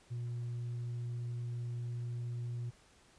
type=tone with tanh clipping; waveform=sine; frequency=119.9 Hz; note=A#2; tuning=49 cents sharp; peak=-37 dBFS; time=0.1-2.71 s; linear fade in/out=20 ms; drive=1 dB; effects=pink hiss -64 dBFS RMS until 3.18 s + resampled to 22050 Hz